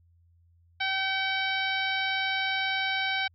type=harmonic tone with a mistuned harmonic; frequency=770 Hz; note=G5; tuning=31 cents flat; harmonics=1 / 2 / 3 / 4 / 5 / 6 / 7; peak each=-33 / -31 / -31 / -35 / -35 / -41 / -44 dBFS; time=0.8-3.28 s; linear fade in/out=10 ms; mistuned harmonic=3; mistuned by=-24 cents; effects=added 85 Hz sine -59 dBFS peak until 3.34 s